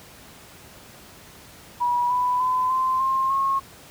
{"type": "tone with pitch steps", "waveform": "sine", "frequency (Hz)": [970, 992.1, 1014.7, 1037.8, 1061.5, 1085.6], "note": ["B5", "B5", "B5", "C6", "C6", "C#6"], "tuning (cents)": [-31, 8, 47, -14, 25, -36], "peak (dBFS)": -19, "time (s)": [1.8, 3.6], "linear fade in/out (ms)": 20, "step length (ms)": 300, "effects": ["pink hiss -46 dBFS RMS until 3.9 s", "high-pass 60 Hz 12 dB/octave"]}